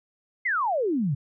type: exponential sweep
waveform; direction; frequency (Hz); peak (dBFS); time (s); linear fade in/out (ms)
sine; down; 2158 to 127.7; -22; 0.45-1.15; 10
effects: none